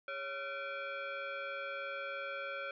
sine tone with frequency modulation, 408.6 Hz, G#4, 28 cents flat, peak -38 dBFS, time 0.08-2.71 s, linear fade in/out 2 ms, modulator 963 Hz, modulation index 2.2, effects none

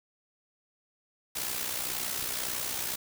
white noise with amplitude modulation, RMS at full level -31 dBFS, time 1.35-2.96 s, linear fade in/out 10 ms, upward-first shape sine, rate 61.9 Hz, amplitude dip 55%, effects none

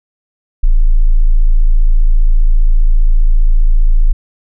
sine tone, 27.5 Hz, A0, in tune, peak -4 dBFS, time 0.63-4.13 s, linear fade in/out 10 ms, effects none

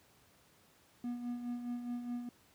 triangle tone with tremolo, 241.9 Hz, B3, 36 cents flat, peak -33 dBFS, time 1.04-2.29 s, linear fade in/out 2 ms, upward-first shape sine, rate 4.8 Hz, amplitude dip 55%, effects pink hiss -66 dBFS RMS until 2.54 s + high-pass 80 Hz 12 dB/octave

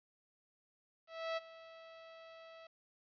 sawtooth tone with ADSR envelope, 654 Hz, E5, 14 cents flat, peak -31 dBFS, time 1.07-2.67 s, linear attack 300 ms, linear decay 24 ms, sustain -18 dB, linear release 4 ms, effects resampled to 11025 Hz + 12-bit

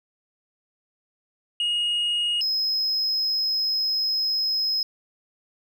sine tone pair in turn, 2873 / 5119 Hz, F7 / D#8, +48 / +48 cents, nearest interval minor seventh, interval 1000 cents, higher second, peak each -19 dBFS, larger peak neither, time 1.6-2.41 / 2.41-4.83 s, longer second, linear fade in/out 2 ms, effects tanh soft clip ceiling -20 dBFS

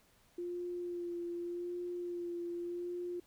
sine tone with vibrato, 349.2 Hz, F4, in tune, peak -37 dBFS, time 0.38-3.2 s, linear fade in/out 5 ms, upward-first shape sine, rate 0.85 Hz, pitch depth 20 cents each way, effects pink hiss -68 dBFS RMS until 3.26 s

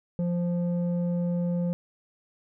square tone with low-pass filter, 174.2 Hz, F3, 4 cents flat, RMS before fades -27 dBFS, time 0.19-1.73 s, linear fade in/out 0 ms, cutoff 390 Hz, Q 7.9, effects none

